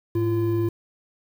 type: tone pair together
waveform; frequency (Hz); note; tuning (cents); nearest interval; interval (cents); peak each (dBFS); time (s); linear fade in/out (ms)
triangle; 107.72 / 342.2; A2 / F4; -36 / -35; octave + minor sixth; 2001; -22 / -20; 0.15-0.69; 5
effects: 8-bit